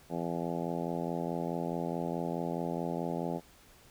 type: harmonic tone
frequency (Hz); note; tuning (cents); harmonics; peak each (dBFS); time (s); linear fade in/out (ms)
84.7; E2; +48; 2 / 3 / 4 / 5 / 6 / 7 / 8 / 9 / 10; -37 / -39 / -40 / -41 / -42 / -42 / -43 / -44 / -44; 0.09-3.41; 50
effects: pink hiss -59 dBFS RMS until 3.9 s